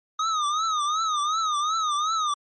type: tone with vibrato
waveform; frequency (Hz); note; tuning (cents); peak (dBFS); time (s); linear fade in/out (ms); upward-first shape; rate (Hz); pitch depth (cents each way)
square; 1244.5; D#6; 0; -23; 0.19-2.34; 5; triangle; 2.7; 130
effects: MP3 32 kbps